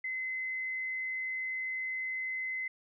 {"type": "tone", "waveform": "sine", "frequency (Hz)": 2047, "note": "C7", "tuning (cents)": -38, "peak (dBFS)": -33, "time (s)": [0.04, 2.68], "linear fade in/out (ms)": 5, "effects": []}